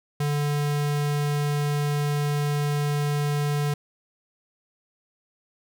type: tone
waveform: square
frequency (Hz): 146.1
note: D3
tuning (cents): -9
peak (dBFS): -23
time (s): 0.2-3.74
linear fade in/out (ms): 5
effects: none